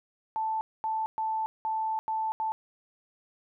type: tone bursts at uneven times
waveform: sine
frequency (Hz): 880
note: A5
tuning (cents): 0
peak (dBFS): -27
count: 6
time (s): 0.36-0.61 / 0.84-1.06 / 1.18-1.46 / 1.65-1.99 / 2.08-2.32 / 2.4-2.52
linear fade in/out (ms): 0
effects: none